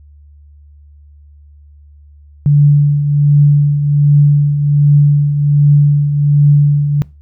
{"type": "tone with tremolo", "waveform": "sine", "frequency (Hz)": 145.2, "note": "D3", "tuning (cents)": -19, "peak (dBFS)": -3, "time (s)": [2.46, 7.02], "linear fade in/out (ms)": 0, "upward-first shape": "triangle", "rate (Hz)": 1.3, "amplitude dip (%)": 60, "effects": ["noise-tail reverb RT60 0.3 s tail -23 dB re dry", "added 73 Hz sine -38 dBFS peak until 7.21 s"]}